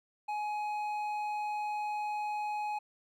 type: tone with hard clipping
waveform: triangle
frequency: 840 Hz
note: G#5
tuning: 19 cents sharp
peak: -34 dBFS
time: 0.28-2.79 s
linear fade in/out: 10 ms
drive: 10 dB
effects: none